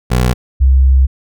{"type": "tone pair in turn", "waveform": ["20% pulse", "sine"], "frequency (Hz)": [61.74, 65.99], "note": ["B1", "C2"], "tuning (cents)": [0, 15], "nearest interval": "minor second", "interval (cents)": 115, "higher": "second", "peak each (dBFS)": -5, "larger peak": "neither", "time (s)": [[0.1, 0.34], [0.6, 1.07]], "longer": "second", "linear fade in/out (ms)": 20, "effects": []}